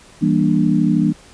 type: chord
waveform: sine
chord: E half-diminished seventh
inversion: none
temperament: just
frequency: 164.81 / 197.78 / 237.3 / 296.7 Hz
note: E3 / G3 / Bb3 / D4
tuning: 0 / +16 / +31 / +18 cents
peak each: -18 dBFS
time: 0.21-1.13 s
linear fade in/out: 20 ms
effects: pink hiss -45 dBFS RMS until 1.33 s + resampled to 22050 Hz